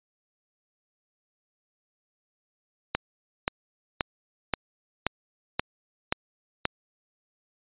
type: click train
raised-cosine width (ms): 0.3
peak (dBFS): -7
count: 8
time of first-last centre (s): 2.95-6.654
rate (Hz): 1.89
effects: resampled to 8000 Hz